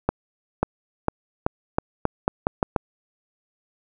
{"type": "accelerating click train", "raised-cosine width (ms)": 1, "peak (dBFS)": -5, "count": 10, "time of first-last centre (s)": [0.09, 2.762], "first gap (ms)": 540, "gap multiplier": 0.84, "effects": []}